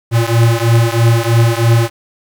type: beating tone pair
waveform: square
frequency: 114.6 / 117.7 Hz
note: A#2 / A#2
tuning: -29 / +17 cents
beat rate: 3.1 Hz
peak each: -12 / -13 dBFS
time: 0.11-1.9 s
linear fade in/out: 50 ms
effects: 8-bit